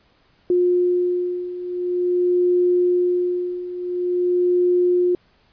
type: beating tone pair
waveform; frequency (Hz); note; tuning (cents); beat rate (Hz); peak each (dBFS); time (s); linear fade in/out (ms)
sine; 356.6 / 357.07; F4 / F4; +36 / +38; 0.47; -22 / -18; 0.5-5.15; 2
effects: pink hiss -59 dBFS RMS until 5.52 s + resampled to 11025 Hz

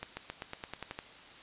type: accelerating click train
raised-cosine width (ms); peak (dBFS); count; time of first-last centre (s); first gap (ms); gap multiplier
0.3; -22; 10; 0.03-0.989; 140; 0.93
effects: white hiss -52 dBFS RMS until 1.42 s + resampled to 8000 Hz

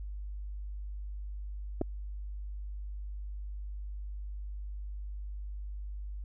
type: clicks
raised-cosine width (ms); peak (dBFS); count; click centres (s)
2; -18; 2; 1.813 / 1.816
effects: added 50 Hz sine -37 dBFS peak until 6.24 s

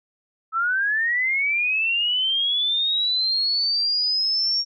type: linear sweep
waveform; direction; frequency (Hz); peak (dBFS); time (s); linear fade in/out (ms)
sine; up; 1294 to 5570; -19; 0.52-4.65; 50
effects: none

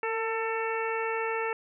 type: harmonic tone with a mistuned harmonic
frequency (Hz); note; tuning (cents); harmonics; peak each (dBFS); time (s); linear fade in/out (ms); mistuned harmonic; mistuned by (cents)
446.5; A4; +25; 1 / 2 / 3 / 4 / 5 / 6; -31 / -34 / -36 / -37 / -38 / -39; 0.03-1.53; 2; 1; +23
effects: none

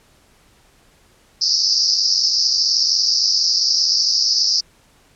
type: band-pass noise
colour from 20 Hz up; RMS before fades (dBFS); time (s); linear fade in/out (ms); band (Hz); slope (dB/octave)
white; -17; 1.41-4.61; 10; 4700 to 5500; 96
effects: pink hiss -54 dBFS RMS until 5.15 s + low-pass 11000 Hz 12 dB/octave

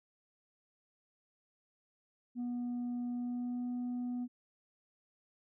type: tone with pitch glide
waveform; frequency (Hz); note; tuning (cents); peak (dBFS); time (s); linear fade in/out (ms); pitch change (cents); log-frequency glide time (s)
sine; 243.3 to 245.8; B3 to B3; -26 to -8; -32; 2.35-4.28; 50; +18; 3.11-3.67
effects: tanh soft clip ceiling -34 dBFS

